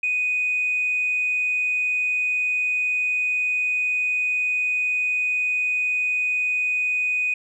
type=tone; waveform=sine; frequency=2489 Hz; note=D#7; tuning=in tune; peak=-19 dBFS; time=0.03-7.34 s; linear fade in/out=5 ms; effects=tanh soft clip ceiling -15 dBFS